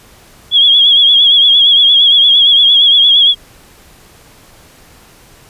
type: tone with vibrato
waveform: sine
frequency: 3322 Hz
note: G#7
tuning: in tune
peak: -4 dBFS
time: 0.51-3.35 s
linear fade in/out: 50 ms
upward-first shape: triangle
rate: 8.7 Hz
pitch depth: 70 cents each way
effects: pink hiss -42 dBFS RMS until 5.49 s + resampled to 32000 Hz